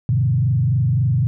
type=tone with frequency modulation; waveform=sine; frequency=125 Hz; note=B2; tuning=21 cents sharp; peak=-14 dBFS; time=0.09-1.27 s; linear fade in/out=0 ms; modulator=23.7 Hz; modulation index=1.1; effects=none